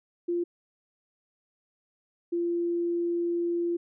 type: tone pair in turn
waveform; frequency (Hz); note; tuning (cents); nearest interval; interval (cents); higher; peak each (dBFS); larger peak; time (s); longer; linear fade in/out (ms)
sine; 346.8 / 343.8; F4 / F4; -12 / -27; unison; 15; first; -25; neither; 0.28-0.44 / 2.32-3.77; second; 10
effects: none